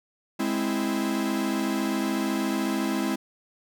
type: chord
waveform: 45% pulse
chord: Ab augmented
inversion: none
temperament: equal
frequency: 207.7 / 261.6 / 329.6 Hz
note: Ab3 / C4 / E4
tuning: 0 / 0 / 0 cents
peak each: -29 dBFS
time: 0.39-3.16 s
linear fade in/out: 10 ms
effects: none